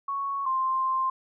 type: tone pair in turn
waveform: sine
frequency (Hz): 1108.7 / 1049.3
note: C#6 / C6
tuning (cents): 0 / +5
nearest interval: minor second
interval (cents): 95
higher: first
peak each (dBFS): -27 / -23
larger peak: second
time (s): 0.08-0.46 / 0.46-1.1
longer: second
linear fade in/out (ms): 5
effects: none